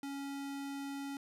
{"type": "tone", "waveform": "square", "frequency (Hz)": 278.5, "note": "C#4", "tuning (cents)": 8, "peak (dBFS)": -40, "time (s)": [0.03, 1.17], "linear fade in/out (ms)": 2, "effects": ["resampled to 32000 Hz", "12-bit"]}